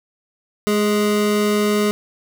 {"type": "tone pair together", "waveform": "square", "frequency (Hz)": [209.6, 415.3], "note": ["G#3", "G#4"], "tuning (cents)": [16, 0], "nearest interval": "octave", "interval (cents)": 1184, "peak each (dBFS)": -19, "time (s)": [0.67, 1.91], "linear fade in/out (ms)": 0, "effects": []}